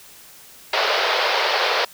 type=band-pass noise; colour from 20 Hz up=pink; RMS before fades=-20 dBFS; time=0.73-1.85 s; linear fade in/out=5 ms; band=440 to 5000 Hz; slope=48 dB/octave; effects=white hiss -45 dBFS RMS until 1.93 s